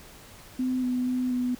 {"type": "tone with pitch steps", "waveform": "sine", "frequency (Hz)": [255.5, 250.1, 252.4, 248.5], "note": ["C4", "B3", "B3", "B3"], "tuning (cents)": [-41, 22, 38, 11], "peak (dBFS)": -24, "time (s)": [0.59, 1.55], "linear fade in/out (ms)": 5, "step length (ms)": 240, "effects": ["pink hiss -49 dBFS RMS until 1.59 s"]}